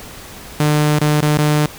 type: tone with dropouts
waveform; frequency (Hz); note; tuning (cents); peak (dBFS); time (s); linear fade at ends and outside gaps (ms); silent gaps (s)
sawtooth; 150; D3; +37; -8; 0.6-1.66; 2; 0.99-1.014 / 1.206-1.224 / 1.374-1.387
effects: pink hiss -35 dBFS RMS until 1.78 s